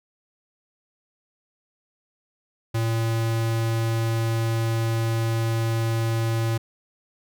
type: tone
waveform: square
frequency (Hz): 113.8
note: A#2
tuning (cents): -41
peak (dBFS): -22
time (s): 2.74-6.58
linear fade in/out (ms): 10
effects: none